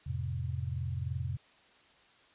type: chord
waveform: sine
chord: F major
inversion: none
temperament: equal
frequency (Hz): 87.31 / 110 / 130.81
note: F2 / A2 / C3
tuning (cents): 0 / 0 / 0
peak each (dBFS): -36 / -39 / -36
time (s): 0.06-1.37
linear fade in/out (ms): 10
effects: white hiss -62 dBFS RMS until 2.34 s + resampled to 8000 Hz